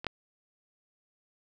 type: clicks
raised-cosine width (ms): 0.3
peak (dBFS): -23 / -13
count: 2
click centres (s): 0.045 / 0.067
effects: none